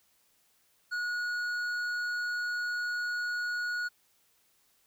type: tone with hard clipping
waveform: sine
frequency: 1453 Hz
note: F#6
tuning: 32 cents flat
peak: -32 dBFS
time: 0.91-3.89 s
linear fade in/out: 20 ms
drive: 7 dB
effects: white hiss -69 dBFS RMS until 4.86 s